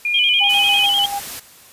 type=tone with pitch glide; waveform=sine; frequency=2420 to 2507 Hz; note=D#7 to D#7; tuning=-49 to +12 cents; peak=-17 dBFS; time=0.05-0.86 s; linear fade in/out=2 ms; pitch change=+61 cents; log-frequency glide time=0.34-0.6 s
type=tone with vibrato; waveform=sine; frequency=3106 Hz; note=G7; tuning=17 cents flat; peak=-14 dBFS; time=0.14-1.06 s; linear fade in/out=5 ms; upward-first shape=square; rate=10 Hz; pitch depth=62 cents each way
type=tone with tremolo; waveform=sine; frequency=805 Hz; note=G5; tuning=46 cents sharp; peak=-20 dBFS; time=0.4-1.2 s; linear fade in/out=20 ms; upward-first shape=square; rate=6.9 Hz; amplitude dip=45%
type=noise; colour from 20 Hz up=white; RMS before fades=-30 dBFS; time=0.49-1.4 s; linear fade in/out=10 ms
effects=white hiss -45 dBFS RMS until 1.72 s + resampled to 32000 Hz